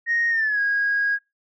sine tone with pitch glide, 1864.7 to 1642.2 Hz, A#6 to G#6, 0 to -20 cents, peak -18 dBFS, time 0.06-1.19 s, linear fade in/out 50 ms, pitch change -220 cents, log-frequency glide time 0.3-0.6 s, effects noise-tail reverb RT60 0.2 s tail -20 dB re dry + tanh soft clip ceiling -14 dBFS

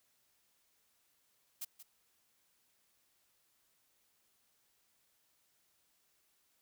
blue noise with echo, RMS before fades -41 dBFS, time 1.61-1.65 s, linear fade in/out 10 ms, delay 180 ms, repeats 1, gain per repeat -12 dB, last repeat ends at 1.83 s, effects white hiss -75 dBFS RMS until 6.61 s

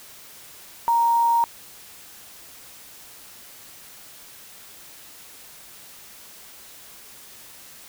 sine tone with quantisation, 932.3 Hz, A#5, in tune, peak -16 dBFS, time 0.88-1.44 s, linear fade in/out 0 ms, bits 6, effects white hiss -45 dBFS RMS until 7.88 s

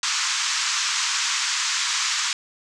white band-pass noise, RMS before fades -24 dBFS, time 0.03-2.33 s, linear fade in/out 2 ms, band 980 to 7300 Hz, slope 48 dB/octave, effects none

